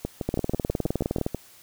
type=two click trains; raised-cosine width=2 ms; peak=-11 / -14 dBFS; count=20 / 9; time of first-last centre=0.29-1.264 / 0.05-1.347 s; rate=19.5 / 6.17 Hz; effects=white hiss -52 dBFS RMS until 1.62 s